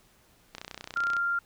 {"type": "click train", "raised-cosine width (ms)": 0.2, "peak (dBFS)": -21, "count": 20, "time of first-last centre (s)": [0.55, 1.167], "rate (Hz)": 30.8}
{"type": "tone", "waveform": "sine", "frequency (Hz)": 1392, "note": "F6", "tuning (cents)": -6, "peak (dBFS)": -25, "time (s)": [0.96, 1.39], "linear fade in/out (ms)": 5}
{"effects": ["pink hiss -62 dBFS RMS until 1.45 s"]}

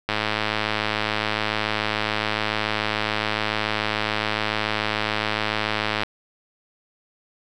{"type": "click train", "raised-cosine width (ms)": 0.3, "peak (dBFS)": -6, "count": 637, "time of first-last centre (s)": [0.09, 6.034], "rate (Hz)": 107, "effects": []}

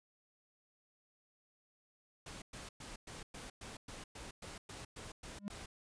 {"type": "noise bursts", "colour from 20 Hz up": "pink", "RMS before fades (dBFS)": -49, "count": 13, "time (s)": [2.26, 5.66], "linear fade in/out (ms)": 5, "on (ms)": 160, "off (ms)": 110}
{"type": "tone with exponential growth", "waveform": "triangle", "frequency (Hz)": 202.2, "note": "G#3", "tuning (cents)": -46, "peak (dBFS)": -32, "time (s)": [5.36, 5.48], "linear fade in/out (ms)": 0, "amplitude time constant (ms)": 26}
{"effects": ["resampled to 22050 Hz"]}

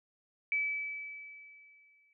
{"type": "tone with exponential decay", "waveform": "sine", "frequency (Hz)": 2300, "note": "D7", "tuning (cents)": -37, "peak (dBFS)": -27, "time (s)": [0.52, 2.13], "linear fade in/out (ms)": 1, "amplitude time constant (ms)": 350, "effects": []}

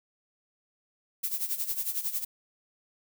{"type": "noise with tremolo", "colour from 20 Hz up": "violet", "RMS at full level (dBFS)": -29, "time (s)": [1.23, 2.25], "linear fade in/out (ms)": 10, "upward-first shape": "sine", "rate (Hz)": 11, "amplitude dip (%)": 75, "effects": []}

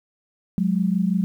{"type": "tone pair together", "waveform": "sine", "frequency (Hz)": [181.87, 207.7], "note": ["F#3", "G#3"], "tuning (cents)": [-30, 0], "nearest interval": "major second", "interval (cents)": 230, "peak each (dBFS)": [-20, -22], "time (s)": [0.58, 1.24], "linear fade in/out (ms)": 0, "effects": ["9-bit"]}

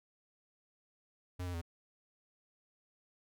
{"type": "tone with pitch steps", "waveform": "square", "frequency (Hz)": [90.2, 88.7, 83.9], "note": ["F#2", "F2", "E2"], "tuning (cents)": [-44, 27, 31], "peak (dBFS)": -38, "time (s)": [1.39, 1.615], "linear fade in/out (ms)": 10, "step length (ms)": 75, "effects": []}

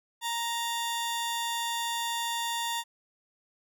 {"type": "tone pair together", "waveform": "sawtooth", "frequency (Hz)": [932.3, 3520], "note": ["A#5", "A7"], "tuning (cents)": [0, 0], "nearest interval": "octave + major seventh", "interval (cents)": 2300, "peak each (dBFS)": [-27, -32], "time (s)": [0.21, 2.84], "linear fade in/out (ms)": 50, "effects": []}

